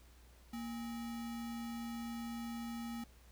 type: tone with sample-and-hold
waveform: sine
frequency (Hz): 233.1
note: A#3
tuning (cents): 0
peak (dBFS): -40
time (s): 0.53-3.04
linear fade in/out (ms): 5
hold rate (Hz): 1050
effects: added 60 Hz sine -59 dBFS peak until 3.31 s + pink hiss -66 dBFS RMS until 3.31 s